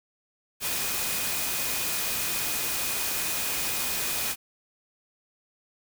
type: tone in noise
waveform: sine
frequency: 2483 Hz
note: D#7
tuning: 4 cents flat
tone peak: -39 dBFS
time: 0.6-4.36 s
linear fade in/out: 50 ms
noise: white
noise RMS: -29 dBFS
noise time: 0.6-4.36 s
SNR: -13 dB
effects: none